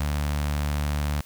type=tone with notch filter; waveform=sawtooth; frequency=73.42 Hz; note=D2; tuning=in tune; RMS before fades=-26 dBFS; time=0-1.21 s; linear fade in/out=5 ms; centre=380 Hz; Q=1.1; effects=white hiss -51 dBFS RMS until 1.25 s